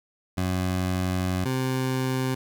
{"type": "tone pair in turn", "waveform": "20% pulse", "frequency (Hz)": [92, 130.11], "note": ["F#2", "C3"], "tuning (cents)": [-9, -9], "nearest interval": "tritone", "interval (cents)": 600, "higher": "second", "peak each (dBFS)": -19, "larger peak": "neither", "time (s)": [[0.37, 1.45], [1.45, 2.35]], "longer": "first", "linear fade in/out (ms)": 10, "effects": []}